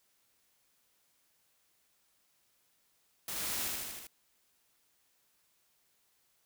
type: noise with echo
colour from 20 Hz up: white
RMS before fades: -39 dBFS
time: 3.28-3.68 s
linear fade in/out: 2 ms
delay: 78 ms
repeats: 5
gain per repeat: -2 dB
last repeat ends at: 4.07 s
effects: white hiss -73 dBFS RMS until 6.45 s